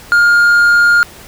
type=tone; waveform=triangle; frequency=1414 Hz; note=F6; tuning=21 cents sharp; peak=-4 dBFS; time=0.12-1.03 s; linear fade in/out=0 ms; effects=pink hiss -36 dBFS RMS until 1.27 s